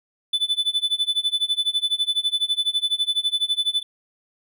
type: tone with tremolo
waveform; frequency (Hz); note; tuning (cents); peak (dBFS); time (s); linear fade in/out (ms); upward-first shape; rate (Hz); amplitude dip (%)
triangle; 3496; A7; -12; -15; 0.33-3.83; 5; sine; 12; 95
effects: none